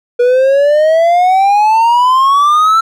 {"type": "exponential sweep", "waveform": "triangle", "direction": "up", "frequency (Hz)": [480.8, 1346], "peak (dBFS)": -4, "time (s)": [0.19, 2.81], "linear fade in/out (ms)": 10, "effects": []}